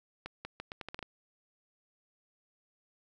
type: accelerating click train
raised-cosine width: 0.3 ms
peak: -24 dBFS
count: 9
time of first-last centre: 0.26-1.027 s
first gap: 190 ms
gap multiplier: 0.79
effects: none